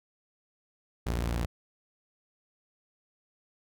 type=tone pair together; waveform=sawtooth; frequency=58.09 / 81 Hz; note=A#1 / E2; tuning=-5 / -30 cents; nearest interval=tritone; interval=575 cents; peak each=-25 / -33 dBFS; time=1.06-1.46 s; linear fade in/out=10 ms; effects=none